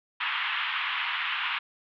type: band-pass noise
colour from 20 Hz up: white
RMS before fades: -30 dBFS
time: 0.2-1.59 s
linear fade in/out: 10 ms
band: 930 to 3200 Hz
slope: 48 dB/octave
effects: none